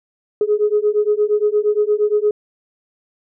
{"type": "beating tone pair", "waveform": "sine", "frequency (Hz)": [415.3, 423.9], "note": ["G#4", "G#4"], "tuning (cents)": [0, 35], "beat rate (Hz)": 8.6, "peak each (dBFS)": -16, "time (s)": [0.41, 2.31], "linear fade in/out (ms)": 2, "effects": ["tanh soft clip ceiling -6 dBFS"]}